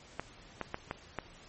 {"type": "clicks", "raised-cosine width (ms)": 0.5, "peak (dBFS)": -19, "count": 5, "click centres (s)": [0.196, 0.613, 0.744, 0.911, 1.187], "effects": ["pink hiss -55 dBFS RMS until 1.48 s", "MP3 32 kbps"]}